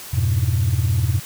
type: chord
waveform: sine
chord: F diminished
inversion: none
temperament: equal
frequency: 87.31 / 103.83 / 123.47 Hz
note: F2 / Ab2 / Cb3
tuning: 0 / 0 / 0 cents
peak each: -19 dBFS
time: 0.13-1.2 s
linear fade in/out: 10 ms
effects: tanh soft clip ceiling -11 dBFS + white hiss -36 dBFS RMS until 1.25 s